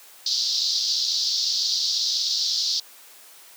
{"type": "band-pass noise", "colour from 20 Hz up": "pink", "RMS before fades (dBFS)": -24, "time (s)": [0.26, 2.8], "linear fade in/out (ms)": 5, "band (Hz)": [4000, 5400], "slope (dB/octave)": 48, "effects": ["white hiss -48 dBFS RMS until 3.56 s", "high-pass 400 Hz 12 dB/octave"]}